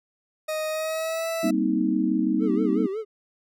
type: tone with pitch glide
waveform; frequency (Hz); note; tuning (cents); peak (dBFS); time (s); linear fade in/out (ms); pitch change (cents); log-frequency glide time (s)
40% pulse; 623 to 658.5; D#5 to E5; +2 to -2; -25; 0.48-1.51; 10; +96; 0.69-1.28
type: chord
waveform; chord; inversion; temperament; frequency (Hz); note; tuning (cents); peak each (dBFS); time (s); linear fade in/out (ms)
sine; C minor seventh; second; just; 196.22 / 235.5 / 261.6 / 314; G3 / Bb3 / C4 / Eb4; +2 / +18 / 0 / +16; -27 / -26 / -27 / -24; 1.43-2.87; 10
type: tone with vibrato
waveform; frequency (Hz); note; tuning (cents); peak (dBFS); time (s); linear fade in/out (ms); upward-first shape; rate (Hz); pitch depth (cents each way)
triangle; 412.8; G#4; -10; -25; 2.39-3.05; 50; sine; 5.4; 140
effects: none